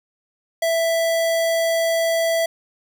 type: tone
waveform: square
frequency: 661 Hz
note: E5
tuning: 5 cents sharp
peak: -18 dBFS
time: 0.62-2.46 s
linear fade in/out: 5 ms
effects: none